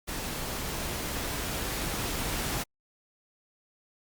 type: noise with level ramp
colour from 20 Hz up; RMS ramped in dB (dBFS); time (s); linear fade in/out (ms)
pink; -35 to -31; 0.07-2.64; 20
effects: Opus 48 kbps